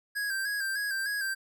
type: tone with vibrato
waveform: square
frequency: 1616 Hz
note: G#6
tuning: 48 cents flat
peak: -30 dBFS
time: 0.15-1.35 s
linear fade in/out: 20 ms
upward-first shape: square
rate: 3.3 Hz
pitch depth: 45 cents each way
effects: none